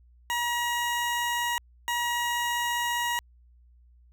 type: tone pair in turn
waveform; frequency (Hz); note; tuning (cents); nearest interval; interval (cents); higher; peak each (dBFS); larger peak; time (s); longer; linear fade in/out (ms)
20% pulse; 955 / 955; A#5 / A#5; +42 / +42; unison; 0; neither; -21; neither; 0.3-1.58 / 1.88-3.19; second; 0
effects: added 60 Hz sine -54 dBFS peak until 4.12 s